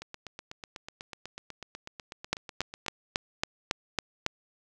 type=two click trains; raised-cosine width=0.2 ms; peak=-9 / -23 dBFS; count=8 / 24; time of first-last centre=2.33-4.264 / 0.02-2.863 s; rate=3.62 / 8.09 Hz; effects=none